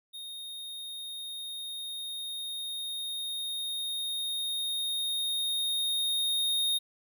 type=tone with level ramp; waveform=square; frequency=3705 Hz; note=A#7; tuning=11 cents flat; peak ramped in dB=-40 to -26 dBFS; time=0.13-6.79 s; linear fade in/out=20 ms; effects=none